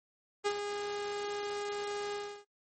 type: tone with ADSR envelope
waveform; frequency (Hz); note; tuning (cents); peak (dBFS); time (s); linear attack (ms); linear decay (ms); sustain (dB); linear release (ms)
sawtooth; 409.8; G#4; -23; -23; 0.44-2.45; 25; 64; -8; 320
effects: noise-tail reverb RT60 0.1 s tail -23 dB re dry + MP3 32 kbps